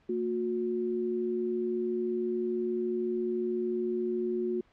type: tone pair together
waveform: sine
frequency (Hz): 227.9 / 361.8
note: A#3 / F#4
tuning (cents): -39 / -39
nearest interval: minor sixth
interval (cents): 800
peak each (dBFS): -34 / -29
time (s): 0.09-4.61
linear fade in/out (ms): 5
effects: pink hiss -65 dBFS RMS until 4.72 s + low-pass 3000 Hz 12 dB/octave